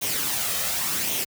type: noise with flanger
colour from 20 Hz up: white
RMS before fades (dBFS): -26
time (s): 0.01-1.25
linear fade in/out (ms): 20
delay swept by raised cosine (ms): 0.32 to 1.62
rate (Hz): 0.89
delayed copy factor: +0.5
effects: high-pass 80 Hz 12 dB/octave